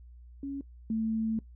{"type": "tone pair in turn", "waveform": "sine", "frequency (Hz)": [277.2, 221.9], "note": ["C#4", "A3"], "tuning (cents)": [0, 15], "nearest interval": "major third", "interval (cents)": 385, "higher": "first", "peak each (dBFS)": [-33, -27], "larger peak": "second", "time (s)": [[0.43, 0.61], [0.9, 1.39]], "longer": "second", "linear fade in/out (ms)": 2, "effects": ["noise-tail reverb RT60 0.1 s tail -20 dB re dry", "added 60 Hz sine -48 dBFS peak until 1.55 s"]}